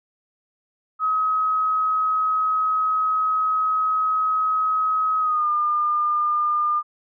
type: tone with pitch glide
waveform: sine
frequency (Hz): 1272 to 1206.2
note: D#6 to D6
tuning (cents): +38 to +46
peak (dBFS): -18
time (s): 0.99-6.83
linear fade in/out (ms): 50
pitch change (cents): -92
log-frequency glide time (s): 5.19-5.48
effects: none